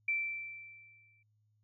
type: tone with exponential decay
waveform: sine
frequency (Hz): 2338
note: D7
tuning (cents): -8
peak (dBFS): -28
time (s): 0.08-1.23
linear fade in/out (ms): 5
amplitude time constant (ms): 250
effects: added 106 Hz sine -70 dBFS peak until 1.63 s